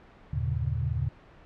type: tone cluster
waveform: sine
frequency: 79.2 / 96.3 / 116.7 / 136.6 / 142.3 Hz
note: D#2 / G2 / A#2 / C#3 / C#3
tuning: +31 / -30 / +2 / -25 / +46 cents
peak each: -31 / -36 / -30 / -38 / -33 dBFS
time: 0.33-1.09 s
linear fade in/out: 5 ms
effects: pink hiss -53 dBFS RMS until 1.45 s + low-pass 2000 Hz 12 dB/octave